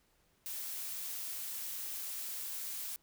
blue noise, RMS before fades -41 dBFS, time 0.46-2.96 s, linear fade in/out 0 ms, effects pink hiss -72 dBFS RMS until 3.02 s

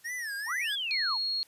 square tone with vibrato, 1797 Hz, A6, 36 cents sharp, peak -34 dBFS, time 0.04-0.76 s, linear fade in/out 20 ms, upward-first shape sine, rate 2.4 Hz, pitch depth 190 cents each way
sine linear two-way sweep, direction up then down, 784 to 3520 to 784 Hz, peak -30 dBFS, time 0.46-1.18 s, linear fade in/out 50 ms, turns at 0.74 s
sine tone, 4300 Hz, C8, 47 cents sharp, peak -28 dBFS, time 0.91-1.43 s, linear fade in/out 0 ms
effects white hiss -61 dBFS RMS until 1.47 s + resampled to 32000 Hz

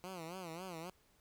10% pulse tone with vibrato, 174.61 Hz, F3, in tune, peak -36 dBFS, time 0.04-0.9 s, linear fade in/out 0 ms, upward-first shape sine, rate 3.7 Hz, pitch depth 150 cents each way, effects pink hiss -71 dBFS RMS until 1.2 s

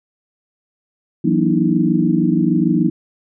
sine tone cluster, 165.6 / 186.6 / 239.6 / 296.8 / 323.4 Hz, E3 / F#3 / A#3 / D4 / E4, +8 / +15 / +48 / +18 / -33 cents, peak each -19 dBFS, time 1.24-2.9 s, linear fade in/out 10 ms, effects none

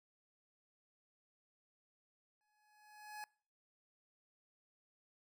25% pulse tone with exponential growth, 844 Hz, G#5, 28 cents sharp, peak -40 dBFS, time 2.41-3.24 s, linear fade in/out 0 ms, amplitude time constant 180 ms, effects noise-tail reverb RT60 0.5 s tail -25 dB re dry

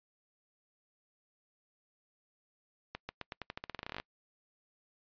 accelerating click train, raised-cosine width 0.3 ms, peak -23 dBFS, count 19, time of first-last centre 2.95-4 s, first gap 140 ms, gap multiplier 0.88, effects noise-tail reverb RT60 0.1 s tail -26 dB re dry + resampled to 11025 Hz

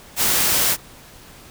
white noise, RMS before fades -18 dBFS, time 0.16-0.77 s, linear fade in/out 50 ms, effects pink hiss -44 dBFS RMS until 1.5 s

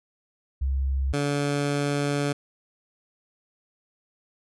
sine / 15% pulse tone pair in turn, 67.3 / 143.6 Hz, C2 / D3, +49 / -39 cents, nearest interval octave + minor second, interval 1312 cents, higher second, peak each -22 / -17 dBFS, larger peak second, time 0.61-1.13 / 1.13-2.33 s, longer second, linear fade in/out 10 ms, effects resampled to 24000 Hz

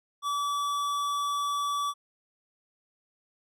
sine tone with tanh clipping, 1150 Hz, D6, 37 cents flat, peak -29 dBFS, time 0.22-1.94 s, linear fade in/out 50 ms, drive 17 dB, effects none

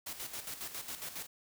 white noise with tremolo, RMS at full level -41 dBFS, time 0.06-1.27 s, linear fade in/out 10 ms, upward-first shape square, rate 7.3 Hz, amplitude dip 60%, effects none

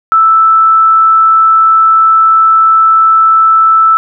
sine tone, 1318.5 Hz, E6, in tune, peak -3 dBFS, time 0.12-3.97 s, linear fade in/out 0 ms, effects none

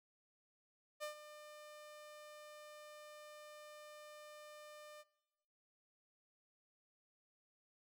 sawtooth tone with ADSR envelope, 600 Hz, D5, 37 cents sharp, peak -37 dBFS, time 1-5.04 s, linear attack 32 ms, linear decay 110 ms, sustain -13 dB, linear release 36 ms, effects noise-tail reverb RT60 1.0 s tail -20 dB re dry

